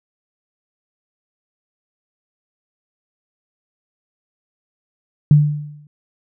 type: tone with exponential decay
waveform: sine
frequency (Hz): 148.2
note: D3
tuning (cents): +16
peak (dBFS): -4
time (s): 5.31-5.87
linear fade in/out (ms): 2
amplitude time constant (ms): 120
effects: none